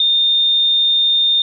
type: tone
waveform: sine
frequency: 3636 Hz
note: A#7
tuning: 44 cents flat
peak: -11 dBFS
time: 0-1.42 s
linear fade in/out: 2 ms
effects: none